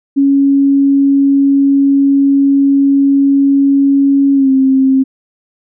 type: tone with pitch glide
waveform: sine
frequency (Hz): 277.2 to 265.9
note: C#4 to C4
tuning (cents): 0 to +28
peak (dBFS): -6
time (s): 0.16-5.04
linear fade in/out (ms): 20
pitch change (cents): -72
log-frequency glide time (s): 4.34-4.5
effects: none